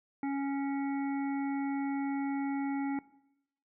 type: harmonic tone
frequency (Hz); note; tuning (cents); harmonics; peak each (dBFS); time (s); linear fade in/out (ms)
277.2; C#4; 0; 1 / 3 / 5 / 7 / 8; -31 / -39 / -49 / -50 / -49; 0.23-2.99; 2
effects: noise-tail reverb RT60 0.8 s tail -19 dB re dry